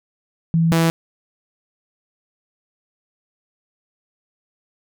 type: tone pair in turn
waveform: sine / sawtooth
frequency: 164.81 / 164.81 Hz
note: E3 / E3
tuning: 0 / 0 cents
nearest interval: unison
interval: 0 cents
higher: neither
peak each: -13 / -10 dBFS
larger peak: second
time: 0.54-0.72 / 0.72-0.9 s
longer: neither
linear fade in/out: 0 ms
effects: none